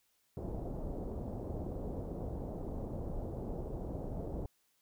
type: low-pass noise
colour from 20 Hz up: pink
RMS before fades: -40 dBFS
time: 0.37-4.46 s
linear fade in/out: 2 ms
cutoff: 660 Hz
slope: 24 dB/octave
effects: white hiss -75 dBFS RMS until 4.81 s